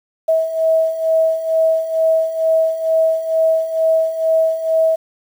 sine beating tone pair, 644 / 646.2 Hz, E5 / E5, -41 / -35 cents, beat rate 2.2 Hz, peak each -19 / -14 dBFS, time 0.28-4.96 s, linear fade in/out 10 ms, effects 7-bit

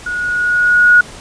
sine tone with level ramp, 1452 Hz, F#6, 33 cents flat, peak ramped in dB -18 to -3 dBFS, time 0.06-1.01 s, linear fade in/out 5 ms, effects pink hiss -34 dBFS RMS until 1.2 s + resampled to 22050 Hz

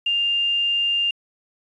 sine tone with quantisation, 2801 Hz, F7, 4 cents sharp, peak -18 dBFS, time 0.06-1.11 s, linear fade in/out 5 ms, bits 8, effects resampled to 22050 Hz

